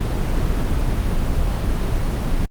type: noise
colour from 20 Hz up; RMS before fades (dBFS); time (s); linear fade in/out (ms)
brown; -19; 0-2.46; 10
effects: Opus 24 kbps